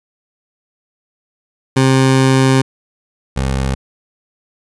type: tone pair in turn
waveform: 20% pulse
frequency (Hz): 132.5 / 66.54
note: C3 / C2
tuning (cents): +22 / +30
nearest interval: octave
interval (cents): 1192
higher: first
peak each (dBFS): -4 / -10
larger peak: first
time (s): 1.76-2.62 / 3.36-3.75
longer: first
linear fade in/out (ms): 10
effects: resampled to 24000 Hz